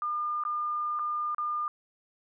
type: tone with dropouts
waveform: sine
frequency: 1207 Hz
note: D6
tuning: 47 cents sharp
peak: -28 dBFS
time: 0.02-1.68 s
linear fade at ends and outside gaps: 1 ms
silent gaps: 0.437-0.451 / 0.99-0.994 / 1.347-1.382 s
effects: none